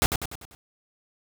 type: noise with echo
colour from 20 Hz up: pink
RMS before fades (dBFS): -20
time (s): 0.02-0.06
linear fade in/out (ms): 0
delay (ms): 98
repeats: 5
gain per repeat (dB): -6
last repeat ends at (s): 0.55
effects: none